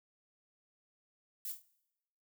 violet noise with echo, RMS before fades -41 dBFS, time 1.45-1.52 s, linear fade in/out 2 ms, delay 25 ms, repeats 4, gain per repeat -6 dB, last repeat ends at 1.62 s, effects noise-tail reverb RT60 0.9 s tail -21 dB re dry

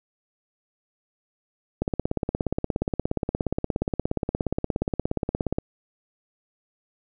click train, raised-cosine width 2 ms, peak -10 dBFS, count 65, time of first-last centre 1.82-5.585 s, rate 17 Hz, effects none

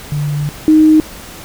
sine tone pair in turn, 146.83 / 311.1 Hz, D3 / D#4, 0 / 0 cents, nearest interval octave + minor second, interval 1300 cents, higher second, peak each -14 / -4 dBFS, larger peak second, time 0.12-0.49 / 0.68-1 s, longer first, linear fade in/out 0 ms, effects pink hiss -32 dBFS RMS until 1.44 s

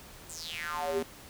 square tone with high-pass filter sweep, 81.1 Hz, E2, 28 cents flat, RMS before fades -35 dBFS, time 0.29-1.03 s, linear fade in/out 5 ms, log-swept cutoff 8400 to 300 Hz, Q 6, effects pink hiss -50 dBFS RMS until 1.29 s

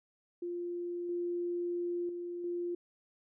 sine tone with level steps, 349.2 Hz, F4, in tune, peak -35 / -32 / -37 / -33 dBFS, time 0.42-2.75 s, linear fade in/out 5 ms, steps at 1.09 / 2.09 / 2.44 s, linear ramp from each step 2 ms, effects none

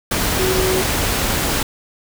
sine tone in noise, 374 Hz, F#4, 19 cents sharp, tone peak -18 dBFS, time 0.39-0.82 s, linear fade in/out 5 ms, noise pink, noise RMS -19 dBFS, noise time 0.11-1.63 s, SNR -2 dB, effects none

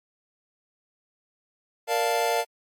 square chord, Bb major seventh, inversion none, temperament equal, 466.2 / 587.3 / 698.5 / 880 Hz, Bb4 / D5 / F5 / A5, 0 / 0 / 0 / 0 cents, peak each -28 / -30 / -27 / -29 dBFS, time 1.87-2.45 s, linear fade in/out 50 ms, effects MP3 64 kbps

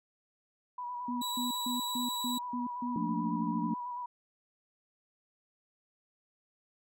sine tone with vibrato, 978 Hz, B5, 17 cents flat, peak -36 dBFS, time 0.78-4.06 s, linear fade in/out 5 ms, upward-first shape square, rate 9.1 Hz, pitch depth 24 cents each way
sine tone bursts, 244.9 Hz, B3, 14 cents flat, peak -33 dBFS, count 7, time 1.08-2.96 s, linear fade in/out 5 ms, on 140 ms, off 150 ms
sawtooth tone, 3905 Hz, B7, 20 cents flat, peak -32 dBFS, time 1.21-2.39 s, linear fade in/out 10 ms
sine chord, Bb major seventh, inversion second, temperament equal, 174.61 / 220 / 233.1 / 293.7 Hz, F3 / A3 / Bb3 / D4, 0 / 0 / 0 / 0 cents, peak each -36 dBFS, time 2.96-3.74 s, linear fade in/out 2 ms
effects none

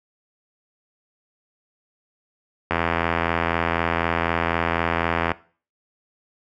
click train, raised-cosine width 0.5 ms, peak -5 dBFS, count 220, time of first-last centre 2.71-5.317 s, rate 84 Hz, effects noise-tail reverb RT60 0.4 s tail -19 dB re dry + high-pass 60 Hz 12 dB/octave

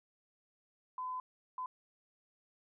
sine tone bursts at uneven times, 1014 Hz, B5, 45 cents sharp, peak -37 dBFS, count 2, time 0.98-1.2 / 1.58-1.66 s, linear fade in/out 2 ms, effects none

